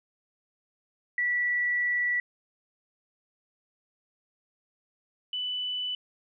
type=tone pair in turn; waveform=sine; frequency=1953 / 2987 Hz; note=B6 / F#7; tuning=-20 / +16 cents; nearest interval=perfect fifth; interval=736 cents; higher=second; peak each=-24 / -29 dBFS; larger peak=first; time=1.18-2.2 / 5.33-5.95 s; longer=first; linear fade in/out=2 ms; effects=none